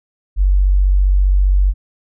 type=tone; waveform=sine; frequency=47.54 Hz; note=F#1; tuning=48 cents sharp; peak=-9 dBFS; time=0.36-1.74 s; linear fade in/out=50 ms; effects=none